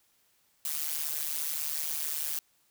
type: noise with amplitude modulation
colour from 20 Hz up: blue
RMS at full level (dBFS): -29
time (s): 0.65-2.39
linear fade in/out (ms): 2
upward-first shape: sine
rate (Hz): 151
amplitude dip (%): 100
effects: white hiss -69 dBFS RMS until 2.7 s